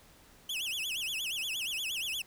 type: tone with vibrato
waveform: 40% pulse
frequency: 2960 Hz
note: F#7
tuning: in tune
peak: -32 dBFS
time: 0.49-2.22 s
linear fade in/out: 5 ms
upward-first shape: sine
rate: 8.5 Hz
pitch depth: 270 cents each way
effects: pink hiss -59 dBFS RMS until 2.26 s